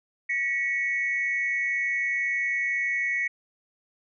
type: tone pair together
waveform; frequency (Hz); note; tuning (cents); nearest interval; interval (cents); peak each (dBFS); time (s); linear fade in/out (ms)
sine; 1927 / 2217; B6 / C#7; -43 / 0; major second; 243; -26; 0.29-3.28; 10
effects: tanh soft clip ceiling -17 dBFS